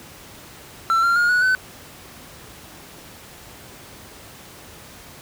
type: tone with pitch steps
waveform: triangle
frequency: 1342 / 1382.9 / 1425.1 / 1468.5 / 1513.3 Hz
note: E6 / F6 / F6 / F#6 / F#6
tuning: +31 / -17 / +35 / -13 / +39 cents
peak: -13 dBFS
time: 0.9-1.55 s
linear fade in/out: 0 ms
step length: 130 ms
effects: pink hiss -42 dBFS RMS until 5.21 s + high-pass 60 Hz 12 dB/octave